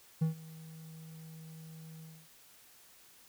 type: tone with ADSR envelope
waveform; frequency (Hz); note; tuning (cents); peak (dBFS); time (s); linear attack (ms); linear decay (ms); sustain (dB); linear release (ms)
triangle; 160; D#3; +49; -23; 0.21-2.29; 12; 120; -22; 260
effects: white hiss -60 dBFS RMS until 3.28 s